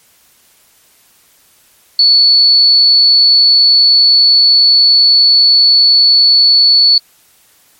sine tone, 4435 Hz, C#8, in tune, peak -4 dBFS, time 1.99-6.98 s, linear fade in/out 2 ms, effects white hiss -49 dBFS RMS until 7.79 s + MP3 64 kbps

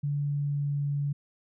sine tone with pitch glide, 144.2 to 143.12 Hz, D3 to D3, -31 to -44 cents, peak -26 dBFS, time 0.03-1.13 s, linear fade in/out 10 ms, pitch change -13 cents, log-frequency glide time 0.18-0.88 s, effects none

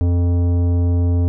triangle tone with tanh clipping, 87.31 Hz, F2, in tune, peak -15 dBFS, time 0.01-1.28 s, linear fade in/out 0 ms, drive 17 dB, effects none

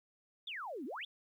sine exponential two-way sweep, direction down then up, 3702 to 233.1 to 3702 Hz, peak -40 dBFS, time 0.47-1.05 s, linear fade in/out 5 ms, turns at 0.85 s, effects 12-bit

